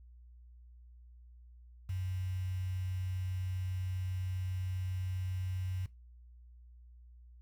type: tone with quantisation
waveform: sine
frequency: 92.5 Hz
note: F#2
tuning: in tune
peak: -34 dBFS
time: 1.89-5.86 s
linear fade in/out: 5 ms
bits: 9
effects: noise-tail reverb RT60 0.2 s tail -17 dB re dry + added 60 Hz sine -53 dBFS peak until 7.41 s